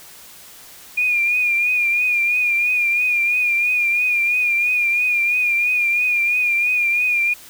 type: tone with vibrato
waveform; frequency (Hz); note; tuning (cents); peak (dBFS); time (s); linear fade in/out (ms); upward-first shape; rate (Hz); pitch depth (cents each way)
sine; 2429; D#7; -42; -15; 0.97-7.34; 10; triangle; 3; 58
effects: white hiss -42 dBFS RMS until 7.49 s